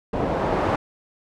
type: noise with low-pass filter sweep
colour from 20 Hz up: white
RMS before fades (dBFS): -23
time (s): 0.13-0.76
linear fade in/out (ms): 5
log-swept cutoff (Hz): 540 to 870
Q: 1
effects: none